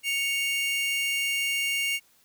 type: tone pair together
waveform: 45% pulse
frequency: 2218 / 2794 Hz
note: C#7 / F7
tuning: 0 / 0 cents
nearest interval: major third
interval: 400 cents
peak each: -28 dBFS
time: 0.03-2 s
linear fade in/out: 50 ms
effects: white hiss -62 dBFS RMS until 2.24 s